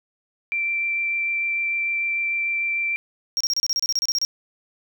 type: tone with vibrato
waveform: sine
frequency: 2349 Hz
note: D7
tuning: in tune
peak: -21 dBFS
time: 0.52-2.96 s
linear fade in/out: 0 ms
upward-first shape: triangle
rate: 6.7 Hz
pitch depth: 8 cents each way
type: tone bursts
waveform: triangle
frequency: 5588 Hz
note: F8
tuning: in tune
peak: -18 dBFS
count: 14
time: 3.37-4.25 s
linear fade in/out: 0 ms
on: 35 ms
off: 30 ms
effects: none